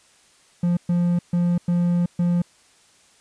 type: tone bursts at uneven times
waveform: triangle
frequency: 174.5 Hz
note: F3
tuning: 1 cent flat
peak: -15 dBFS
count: 5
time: 0.63-0.77 / 0.89-1.19 / 1.33-1.58 / 1.68-2.06 / 2.19-2.42 s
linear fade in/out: 5 ms
effects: white hiss -56 dBFS RMS until 3.2 s + resampled to 22050 Hz